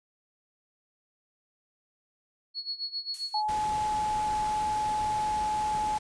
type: tone with tremolo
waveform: sine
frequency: 4361 Hz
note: C#8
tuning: 29 cents flat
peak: -29 dBFS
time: 2.54-3.44 s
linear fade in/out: 50 ms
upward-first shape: sine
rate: 7.5 Hz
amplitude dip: 85%
type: noise with exponential decay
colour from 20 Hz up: violet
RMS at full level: -36 dBFS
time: 3.14-3.7 s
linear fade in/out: 1 ms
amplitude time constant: 120 ms
type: tone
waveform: sine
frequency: 852 Hz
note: G#5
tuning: 44 cents sharp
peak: -26 dBFS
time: 3.34-5.98 s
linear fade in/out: 5 ms
type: noise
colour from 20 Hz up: pink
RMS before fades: -40 dBFS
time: 3.48-5.99 s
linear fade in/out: 10 ms
effects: resampled to 22050 Hz